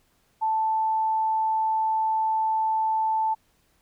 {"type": "tone", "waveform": "sine", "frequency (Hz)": 880, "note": "A5", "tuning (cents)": 0, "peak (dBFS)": -21, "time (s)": [0.41, 3.35], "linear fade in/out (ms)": 20, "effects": ["pink hiss -66 dBFS RMS until 3.81 s"]}